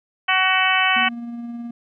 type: harmonic tone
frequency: 375.4 Hz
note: F#4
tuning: 25 cents sharp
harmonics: 2 / 3 / 4 / 5 / 6 / 7 / 8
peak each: -23 / -23 / -23 / -23 / -23 / -23 / -23 dBFS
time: 0.28-1.09 s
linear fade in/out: 10 ms
type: tone with tremolo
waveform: triangle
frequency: 236 Hz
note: A#3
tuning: 22 cents sharp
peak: -25 dBFS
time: 0.96-1.71 s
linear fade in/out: 5 ms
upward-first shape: sine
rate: 19 Hz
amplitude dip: 30%
effects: none